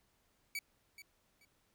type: tone with echo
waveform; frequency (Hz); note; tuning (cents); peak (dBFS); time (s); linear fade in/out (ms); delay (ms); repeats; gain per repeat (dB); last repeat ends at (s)
sawtooth; 2280; C#7; +48; -34; 0.55-0.59; 2; 430; 2; -13; 1.45
effects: pink hiss -75 dBFS RMS until 1.74 s